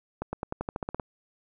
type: accelerating click train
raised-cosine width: 1 ms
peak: -17 dBFS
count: 11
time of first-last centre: 0.22-0.998 s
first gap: 110 ms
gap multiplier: 0.92
effects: none